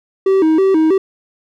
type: tone with vibrato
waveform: triangle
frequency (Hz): 349.2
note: F4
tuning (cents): 0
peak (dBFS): -7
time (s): 0.26-0.98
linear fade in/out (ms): 5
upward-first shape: square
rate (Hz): 3.1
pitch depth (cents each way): 170
effects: none